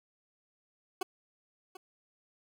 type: tone with echo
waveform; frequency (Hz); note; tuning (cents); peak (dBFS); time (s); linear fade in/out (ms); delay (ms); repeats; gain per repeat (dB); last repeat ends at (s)
20% pulse; 372.7; F#4; +13; -26; 1.01-1.03; 5; 740; 1; -14; 1.77
effects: none